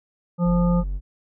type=harmonic tone; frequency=174.61 Hz; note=F3; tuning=in tune; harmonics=1 / 3 / 5 / 7; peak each=-17 / -27 / -34 / -33 dBFS; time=0.38-0.84 s; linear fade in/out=50 ms
type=tone; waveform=triangle; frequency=47 Hz; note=F#1; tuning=28 cents sharp; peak=-22 dBFS; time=0.44-1.01 s; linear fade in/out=50 ms
effects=none